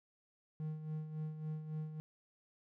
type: tone with tremolo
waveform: triangle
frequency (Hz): 155.2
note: D#3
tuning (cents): -4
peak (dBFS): -35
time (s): 0.6-2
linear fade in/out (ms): 0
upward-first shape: sine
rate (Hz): 3.6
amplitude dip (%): 60
effects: none